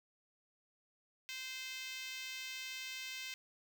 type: tone with high-pass filter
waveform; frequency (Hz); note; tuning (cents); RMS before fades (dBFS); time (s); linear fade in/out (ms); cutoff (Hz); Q
5% pulse; 519; C5; -14; -45; 1.29-3.34; 0; 2200; 2.1
effects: none